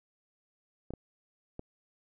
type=clicks; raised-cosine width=2 ms; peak=-26 dBFS; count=3; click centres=0.906 / 0.937 / 1.594 s; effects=none